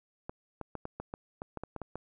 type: clicks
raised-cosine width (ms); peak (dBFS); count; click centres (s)
1; -24; 12; 0.295 / 0.613 / 0.753 / 0.854 / 1 / 1.139 / 1.419 / 1.573 / 1.636 / 1.763 / 1.817 / 1.956
effects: none